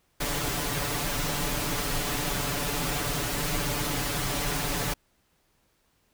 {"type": "noise with comb filter", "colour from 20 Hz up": "pink", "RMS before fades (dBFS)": -29, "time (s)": [0.2, 4.94], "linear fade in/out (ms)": 10, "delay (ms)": 6.9, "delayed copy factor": 0.95, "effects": ["pink hiss -69 dBFS RMS until 6.13 s"]}